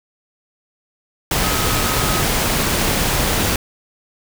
sine tone in noise, 1270 Hz, D#6, 35 cents sharp, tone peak -26 dBFS, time 1.44-2.22 s, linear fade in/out 2 ms, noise pink, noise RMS -18 dBFS, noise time 1.31-3.56 s, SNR -11 dB, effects none

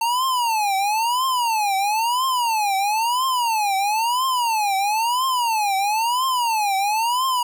square tone with vibrato, 902 Hz, A5, 43 cents sharp, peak -19 dBFS, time 0.01-7.43 s, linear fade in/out 5 ms, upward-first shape triangle, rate 1 Hz, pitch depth 290 cents each way, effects none

